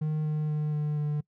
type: tone with pitch steps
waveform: triangle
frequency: 154 / 152.67 / 151.35 / 150.05 / 148.75 Hz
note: D#3 / D#3 / D#3 / D3 / D3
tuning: -17 / -33 / -48 / +38 / +22 cents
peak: -24 dBFS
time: 0.01-1.21 s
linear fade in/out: 10 ms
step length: 240 ms
effects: noise-tail reverb RT60 0.1 s tail -23 dB re dry